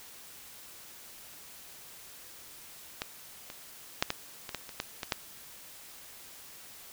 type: clicks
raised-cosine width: 0.2 ms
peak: -15 / -25 / -7 / -12 / -21 / -16 / -26 / -14 / -17 / -10 dBFS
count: 10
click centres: 3.019 / 3.501 / 4.025 / 4.104 / 4.492 / 4.547 / 4.692 / 4.801 / 5.032 / 5.122 s
effects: white hiss -50 dBFS RMS until 6.92 s